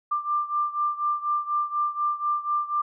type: beating tone pair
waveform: sine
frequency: 1186 / 1190.1 Hz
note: D6 / D6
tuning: +17 / +23 cents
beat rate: 4.1 Hz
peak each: -25 / -28 dBFS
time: 0.11-2.82 s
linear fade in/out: 10 ms
effects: none

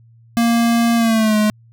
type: tone with pitch glide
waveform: square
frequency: 233.1 to 212.5 Hz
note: A#3 to G#3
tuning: 0 to +40 cents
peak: -13 dBFS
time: 0.37-1.5 s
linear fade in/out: 0 ms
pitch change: -160 cents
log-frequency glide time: 0.96-1.37 s
effects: added 115 Hz sine -45 dBFS peak until 1.72 s

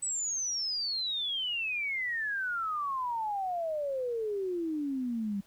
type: exponential sweep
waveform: sine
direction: down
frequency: 8090 to 194.4 Hz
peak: -30 dBFS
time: 0.02-5.41 s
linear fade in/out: 10 ms
effects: pink hiss -63 dBFS RMS until 5.46 s

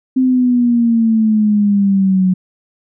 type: exponential sweep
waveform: sine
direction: down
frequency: 261 to 183.3 Hz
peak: -9 dBFS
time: 0.16-2.34 s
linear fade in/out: 10 ms
effects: none

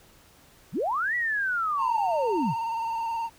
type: linear two-way sweep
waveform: sine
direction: up then down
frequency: 95.6 to 1964 to 99.8 Hz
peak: -24 dBFS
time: 0.72-2.55 s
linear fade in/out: 50 ms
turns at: 1.15 s
type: tone with vibrato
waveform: triangle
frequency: 914 Hz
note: A#5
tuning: 34 cents flat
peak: -25 dBFS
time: 1.77-3.3 s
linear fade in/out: 50 ms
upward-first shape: square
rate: 19 Hz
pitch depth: 27 cents each way
effects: pink hiss -56 dBFS RMS until 3.38 s

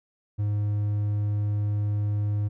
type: tone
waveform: triangle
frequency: 103.7 Hz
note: G#2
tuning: 2 cents flat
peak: -21 dBFS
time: 0.38-2.49 s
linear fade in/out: 20 ms
effects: none

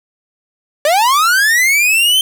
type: linear sweep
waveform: 45% pulse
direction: up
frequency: 569 to 3136 Hz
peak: -9 dBFS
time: 0.85-2.21 s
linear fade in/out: 2 ms
effects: none

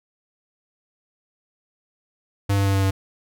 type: tone with pitch steps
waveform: square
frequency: 99.7 / 98.9 / 98.1 / 97.31 / 96.53 Hz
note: G2 / G2 / G2 / G2 / G2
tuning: +30 / +16 / +2 / -12 / -26 cents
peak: -18 dBFS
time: 2.49-2.91 s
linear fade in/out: 10 ms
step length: 84 ms
effects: none

